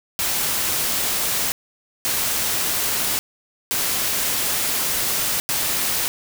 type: noise bursts at uneven times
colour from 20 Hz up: white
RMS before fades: -22 dBFS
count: 4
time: 0.19-1.52 / 2.05-3.19 / 3.71-5.4 / 5.49-6.08 s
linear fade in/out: 0 ms
effects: none